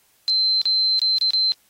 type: tone with dropouts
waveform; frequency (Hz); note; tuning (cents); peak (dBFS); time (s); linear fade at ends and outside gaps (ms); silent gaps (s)
sine; 4100; C8; -36; -16; 0.28-1.52; 0; 0.616-0.655 / 0.993-1.017 / 1.183-1.212 / 1.306-1.334
effects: white hiss -60 dBFS RMS until 1.69 s + AAC 48 kbps